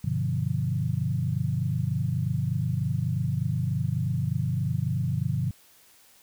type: chord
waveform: sine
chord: G dominant seventh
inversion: none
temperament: equal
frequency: 98 / 123.47 / 146.83 / 174.61 Hz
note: G2 / B2 / D3 / F3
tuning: 0 / 0 / 0 / 0 cents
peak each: -31 / -28 / -29 / -32 dBFS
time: 0.04-5.51 s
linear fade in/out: 5 ms
effects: white hiss -57 dBFS RMS until 6.22 s